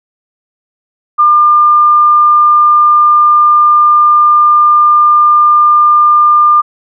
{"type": "tone", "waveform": "sine", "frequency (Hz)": 1200, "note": "D6", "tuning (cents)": 37, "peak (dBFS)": -3, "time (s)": [1.18, 6.62], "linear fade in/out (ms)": 20, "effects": []}